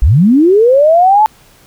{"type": "linear sweep", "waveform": "sine", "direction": "up", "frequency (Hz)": [46.25, 880], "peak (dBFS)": -4, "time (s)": [0.02, 1.26], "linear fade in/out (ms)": 0, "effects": ["pink hiss -45 dBFS RMS until 1.66 s"]}